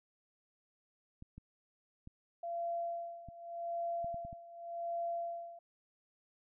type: clicks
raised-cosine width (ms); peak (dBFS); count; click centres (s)
5; -37; 8; 1.224 / 1.38 / 2.074 / 3.287 / 4.045 / 4.144 / 4.25 / 4.329
type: tone with tremolo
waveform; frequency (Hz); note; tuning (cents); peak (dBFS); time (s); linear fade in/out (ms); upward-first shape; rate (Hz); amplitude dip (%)
sine; 683; F5; -39; -34; 2.43-5.59; 5; sine; 0.86; 85
effects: none